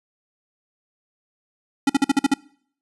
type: tone bursts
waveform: square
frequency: 277.2 Hz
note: C#4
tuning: in tune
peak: -14 dBFS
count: 7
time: 1.87-2.34 s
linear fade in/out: 5 ms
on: 26 ms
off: 48 ms
effects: noise-tail reverb RT60 0.6 s tail -24 dB re dry + resampled to 24000 Hz